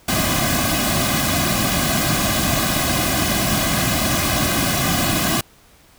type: noise with comb filter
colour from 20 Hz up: pink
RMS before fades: -19 dBFS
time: 0.08-5.41 s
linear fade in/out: 5 ms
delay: 2.2 ms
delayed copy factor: -1
effects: pink hiss -51 dBFS RMS until 5.98 s